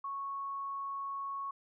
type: tone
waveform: sine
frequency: 1105 Hz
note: C#6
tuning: 6 cents flat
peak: -36 dBFS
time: 0.04-1.51 s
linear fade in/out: 5 ms
effects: none